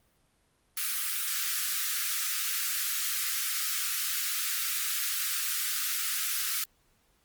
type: high-pass noise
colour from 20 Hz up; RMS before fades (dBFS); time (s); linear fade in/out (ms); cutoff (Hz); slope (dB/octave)
white; -31; 0.77-6.64; 2; 1200; 96
effects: pink hiss -69 dBFS RMS until 7.24 s + Opus 32 kbps